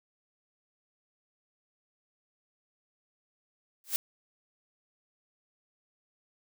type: noise with exponential growth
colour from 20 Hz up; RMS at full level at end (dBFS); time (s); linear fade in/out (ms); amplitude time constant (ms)
blue; -24; 3.84-3.96; 0; 25
effects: none